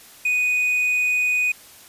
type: tone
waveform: triangle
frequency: 2484 Hz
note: D#7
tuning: 3 cents flat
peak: -16 dBFS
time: 0.25-1.52 s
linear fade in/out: 5 ms
effects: white hiss -46 dBFS RMS until 1.88 s + resampled to 32000 Hz